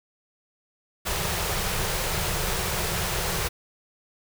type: band-stop noise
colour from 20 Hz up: pink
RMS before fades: -27 dBFS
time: 1.05-3.49 s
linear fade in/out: 20 ms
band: 200 to 340 Hz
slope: 96 dB/octave
effects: none